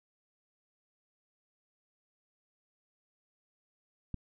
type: click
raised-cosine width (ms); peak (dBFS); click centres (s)
5; -24; 4.143
effects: none